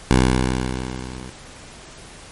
10% pulse tone with level ramp, 63.5 Hz, B1, 49 cents sharp, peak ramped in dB -3 to -26 dBFS, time 0.11-1.3 s, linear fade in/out 0 ms, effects pink hiss -41 dBFS RMS until 2.31 s + MP3 48 kbps

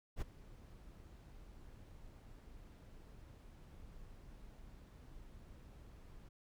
brown noise with ADSR envelope, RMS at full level -38 dBFS, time 0.16-6.29 s, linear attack 56 ms, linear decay 13 ms, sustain -18 dB, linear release 10 ms, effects none

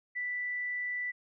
sine tone, 1975.5 Hz, B6, in tune, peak -32 dBFS, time 0.15-1.12 s, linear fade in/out 20 ms, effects none

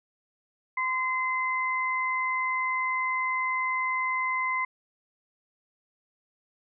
sine tone pair together, 1030 / 2060 Hz, C6 / C7, -28 / -28 cents, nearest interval octave, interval 1200 cents, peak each -28 dBFS, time 0.77-4.65 s, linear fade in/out 5 ms, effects none

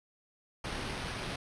pink noise with sample-and-hold, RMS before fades -38 dBFS, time 0.64-1.36 s, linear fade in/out 5 ms, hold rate 7350 Hz, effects resampled to 22050 Hz

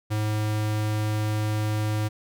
square tone, 106.9 Hz, A2, 49 cents flat, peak -24 dBFS, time 0.1-2.09 s, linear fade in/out 20 ms, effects none

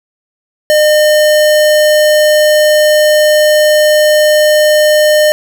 square tone, 607 Hz, D#5, 43 cents flat, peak -6 dBFS, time 0.7-5.32 s, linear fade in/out 0 ms, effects none

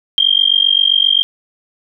sine tone with amplitude modulation, 3197 Hz, G7, 33 cents sharp, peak -5 dBFS, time 0.18-1.23 s, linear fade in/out 0 ms, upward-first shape sine, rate 47.6 Hz, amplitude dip 100%, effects none

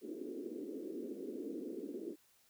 white band-pass noise, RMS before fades -44 dBFS, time 0.01-2.16 s, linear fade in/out 50 ms, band 240 to 430 Hz, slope 48 dB/octave, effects white hiss -70 dBFS RMS until 2.49 s

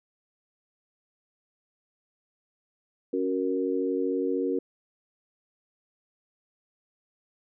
sine chord, F# major, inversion second, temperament equal, 277.2 / 370 / 466.2 Hz, C#4 / F#4 / A#4, 0 / 0 / 0 cents, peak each -29 / -29 / -29 dBFS, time 3.13-4.59 s, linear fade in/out 5 ms, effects none

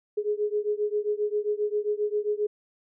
sine beating tone pair, 415.3 / 422.8 Hz, G#4 / G#4, 0 / +31 cents, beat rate 7.5 Hz, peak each -27 / -28 dBFS, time 0.17-2.47 s, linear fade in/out 10 ms, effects none

